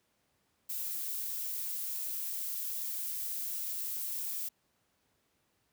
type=noise; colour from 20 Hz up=violet; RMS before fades=-37 dBFS; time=0.69-4.49 s; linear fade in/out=10 ms; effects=pink hiss -75 dBFS RMS until 5.72 s + high-pass 80 Hz 12 dB/octave